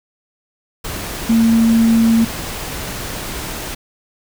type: tone in noise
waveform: sine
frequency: 227.5 Hz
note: A#3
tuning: 42 cents flat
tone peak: -9 dBFS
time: 1.29-2.25 s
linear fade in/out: 10 ms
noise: pink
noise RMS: -26 dBFS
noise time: 0.84-3.75 s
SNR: +14 dB
effects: none